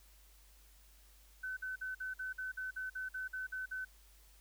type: tone bursts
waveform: sine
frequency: 1517 Hz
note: F#6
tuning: 43 cents sharp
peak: -38 dBFS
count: 13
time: 1.43-3.85 s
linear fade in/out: 10 ms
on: 140 ms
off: 50 ms
effects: added 50 Hz sine -61 dBFS peak until 4.4 s + white hiss -66 dBFS RMS until 4.4 s